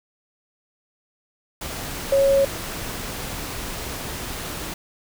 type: tone in noise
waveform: sine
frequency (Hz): 550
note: C#5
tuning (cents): -14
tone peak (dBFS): -14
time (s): 2.12-2.45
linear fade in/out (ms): 5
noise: pink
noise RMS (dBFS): -31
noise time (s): 1.61-4.74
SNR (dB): +14
effects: none